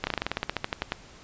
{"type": "slowing click train", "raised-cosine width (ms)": 0.3, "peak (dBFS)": -10, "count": 16, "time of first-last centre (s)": [0.04, 0.921], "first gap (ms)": 30, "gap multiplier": 1.09, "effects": ["pink hiss -50 dBFS RMS until 1.23 s", "resampled to 16000 Hz"]}